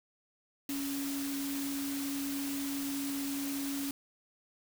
sine tone in noise, 278.3 Hz, C#4, 7 cents sharp, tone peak -34 dBFS, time 0.69-3.91 s, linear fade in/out 2 ms, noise white, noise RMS -41 dBFS, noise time 0.69-3.91 s, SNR +4 dB, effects none

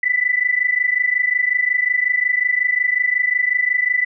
sine tone pair together, 1975.5 / 2001 Hz, B6 / B6, 0 / +22 cents, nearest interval unison, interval 22 cents, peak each -18 dBFS, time 0.03-4.05 s, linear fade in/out 5 ms, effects none

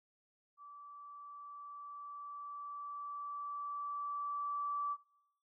sine tone with level ramp, 1158 Hz, D6, 25 cents flat, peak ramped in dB -51 to -34 dBFS, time 0.57-4.97 s, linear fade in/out 50 ms, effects noise-tail reverb RT60 0.8 s tail -21 dB re dry

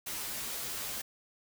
white noise with comb filter, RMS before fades -38 dBFS, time 0.06-1.02 s, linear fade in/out 10 ms, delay 11 ms, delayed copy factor -0.7, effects none

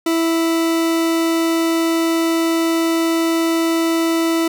40% pulse tone, 329.6 Hz, E4, in tune, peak -14 dBFS, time 0.06-4.48 s, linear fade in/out 5 ms, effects none

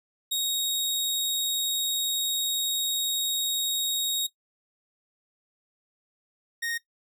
sawtooth tone pair in turn, 3762 / 1859.4 Hz, A#7 / A#6, +15 / -5 cents, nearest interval octave, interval 1220 cents, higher first, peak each -22 / -25 dBFS, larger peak first, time 0.31-4.27 / 6.62-6.78 s, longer first, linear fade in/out 10 ms, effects noise-tail reverb RT60 0.1 s tail -17 dB re dry

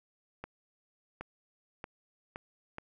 accelerating click train, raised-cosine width 0.5 ms, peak -25 dBFS, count 5, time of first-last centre 0.44-2.784 s, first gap 770 ms, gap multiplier 0.82, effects none

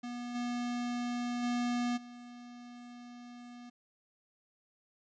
square tone with level steps, 242.4 Hz, B3, 32 cents flat, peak -39 / -34 / -31 / -48 dBFS, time 0.03-3.7 s, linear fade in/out 10 ms, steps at 0.34 / 1.42 / 1.96 s, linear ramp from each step 20 ms, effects resampled to 16000 Hz + 12-bit

